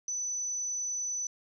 sine tone, 5990 Hz, F#8, 20 cents sharp, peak -31 dBFS, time 0.08-1.27 s, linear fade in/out 2 ms, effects none

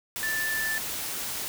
sine tone in noise, 1760 Hz, A6, in tune, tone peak -27 dBFS, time 0.23-0.78 s, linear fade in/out 0 ms, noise white, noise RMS -33 dBFS, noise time 0.16-1.48 s, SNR +3 dB, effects none

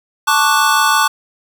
square chord, D major seventh, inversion second, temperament equal, 880 / 1108.7 / 1174.7 / 1480 Hz, A5 / C#6 / D6 / F#6, 0 / 0 / 0 / 0 cents, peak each -17 dBFS, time 0.27-1.08 s, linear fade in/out 10 ms, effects none

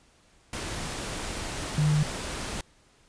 sine tone in noise, 150.6 Hz, D3, 44 cents sharp, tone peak -20 dBFS, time 1.78-2.03 s, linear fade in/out 2 ms, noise pink, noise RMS -34 dBFS, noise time 0.53-2.61 s, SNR +11 dB, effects pink hiss -61 dBFS RMS until 3.08 s + resampled to 22050 Hz

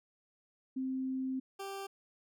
sine / 20% pulse tone pair in turn, 261.8 / 392.3 Hz, C4 / G4, +1 / +1 cents, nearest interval perfect fifth, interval 700 cents, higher second, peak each -33 / -35 dBFS, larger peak first, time 0.76-1.4 / 1.59-1.87 s, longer first, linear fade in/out 10 ms, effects none

